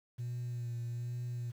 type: tone with vibrato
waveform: sine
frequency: 120.2 Hz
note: B2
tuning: 46 cents flat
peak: -34 dBFS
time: 0.18-1.52 s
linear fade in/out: 20 ms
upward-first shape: sine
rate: 1.2 Hz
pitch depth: 26 cents each way
effects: tanh soft clip ceiling -34 dBFS + 10-bit